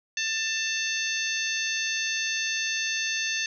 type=harmonic tone; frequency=890 Hz; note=A5; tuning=20 cents sharp; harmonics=2 / 3 / 4 / 5 / 6 / 7; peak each=-31 / -31 / -34 / -35 / -39 / -33 dBFS; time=0.17-3.46 s; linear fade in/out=2 ms; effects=none